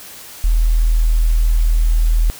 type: tone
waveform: sine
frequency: 40.24 Hz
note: E1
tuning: 41 cents flat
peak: -10 dBFS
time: 0.44-2.3 s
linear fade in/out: 0 ms
effects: white hiss -36 dBFS RMS until 2.39 s